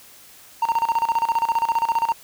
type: tone with tremolo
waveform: triangle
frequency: 920 Hz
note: A#5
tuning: 23 cents flat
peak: -14 dBFS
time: 0.62-2.13 s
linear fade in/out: 5 ms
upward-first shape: square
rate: 15 Hz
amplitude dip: 80%
effects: white hiss -47 dBFS RMS until 2.23 s